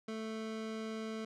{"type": "tone", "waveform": "25% pulse", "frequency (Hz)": 220.5, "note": "A3", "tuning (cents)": 4, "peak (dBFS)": -35, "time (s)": [0.08, 1.25], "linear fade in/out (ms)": 5, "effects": ["low-pass 6000 Hz 12 dB/octave"]}